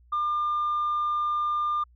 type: tone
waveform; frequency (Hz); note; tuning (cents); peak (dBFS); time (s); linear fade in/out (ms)
sine; 1200; D6; +37; -22; 0.12-1.84; 10
effects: tanh soft clip ceiling -21 dBFS + added 60 Hz sine -54 dBFS peak until 1.95 s